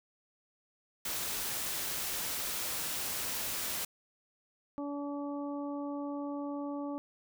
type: noise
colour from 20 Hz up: white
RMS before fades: -36 dBFS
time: 1.05-3.85 s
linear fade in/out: 5 ms
type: harmonic tone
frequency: 286.4 Hz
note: D4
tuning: 43 cents flat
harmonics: 1 / 2 / 3 / 4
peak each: -36 / -42 / -46 / -48 dBFS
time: 4.78-6.98 s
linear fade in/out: 0 ms
effects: none